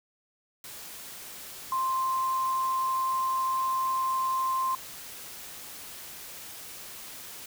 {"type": "tone in noise", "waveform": "sine", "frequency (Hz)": 1048, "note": "C6", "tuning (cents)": 2, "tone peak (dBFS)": -25, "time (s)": [1.72, 4.75], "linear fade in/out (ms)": 2, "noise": "white", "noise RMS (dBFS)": -43, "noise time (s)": [0.64, 7.46], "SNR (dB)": 15, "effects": []}